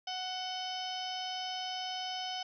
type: harmonic tone with a mistuned harmonic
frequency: 740 Hz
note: F#5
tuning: in tune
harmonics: 1 / 2 / 3 / 4 / 5 / 6 / 7 / 8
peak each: -39 / -49 / -50 / -40 / -51 / -51 / -44 / -53 dBFS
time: 0.07-2.43 s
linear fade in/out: 5 ms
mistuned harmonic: 4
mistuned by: +47 cents
effects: none